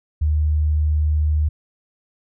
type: tone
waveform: sine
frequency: 76.1 Hz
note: D#2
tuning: 38 cents flat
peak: -15 dBFS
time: 0.21-1.49 s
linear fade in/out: 10 ms
effects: none